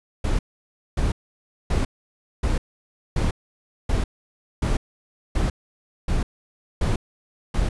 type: noise bursts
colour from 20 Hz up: brown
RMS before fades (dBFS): -21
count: 11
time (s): 0.24-7.69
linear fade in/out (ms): 5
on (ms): 150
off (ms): 580
effects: resampled to 24000 Hz